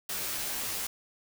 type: noise with comb filter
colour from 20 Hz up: white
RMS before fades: -34 dBFS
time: 0.09-0.87 s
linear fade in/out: 5 ms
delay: 14 ms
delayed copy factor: -1
effects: none